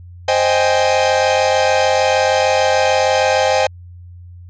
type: chord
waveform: 45% pulse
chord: Ab major seventh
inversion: first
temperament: equal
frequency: 523.3 / 622.3 / 784 / 830.6 Hz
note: C5 / Eb5 / G5 / Ab5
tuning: 0 / 0 / 0 / 0 cents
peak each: -16 / -18 / -19 / -19 dBFS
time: 0.28-3.67 s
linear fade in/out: 5 ms
effects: added 88 Hz sine -34 dBFS peak until 4.49 s + resampled to 16000 Hz